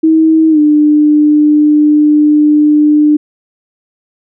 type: tone with pitch glide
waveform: sine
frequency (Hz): 319.1 to 299.5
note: D#4 to D4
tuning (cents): +44 to +34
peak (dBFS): -4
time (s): 0.03-3.17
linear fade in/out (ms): 10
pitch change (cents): -110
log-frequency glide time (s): 0.5-0.59
effects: none